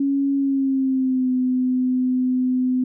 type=tone with pitch glide; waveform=sine; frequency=277.2 to 254.2 Hz; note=C#4 to C4; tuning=0 to -50 cents; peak=-17 dBFS; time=0-2.84 s; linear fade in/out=5 ms; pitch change=-150 cents; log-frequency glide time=0.36-1.31 s; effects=none